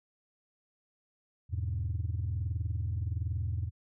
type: chord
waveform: sine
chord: E major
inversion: none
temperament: equal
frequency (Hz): 82.41 / 103.83 / 123.47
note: E2 / G#2 / B2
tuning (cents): 0 / 0 / 0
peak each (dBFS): -32 / -33 / -38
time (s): 1.49-3.71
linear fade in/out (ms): 50
effects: tanh soft clip ceiling -25 dBFS